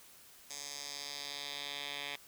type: tone with band-pass filter sweep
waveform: 10% pulse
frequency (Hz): 142.8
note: D3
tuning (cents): -48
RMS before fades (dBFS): -43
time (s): 0.5-2.16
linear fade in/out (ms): 2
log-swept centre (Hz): 6500 to 2900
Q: 2.2
effects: white hiss -58 dBFS RMS until 2.27 s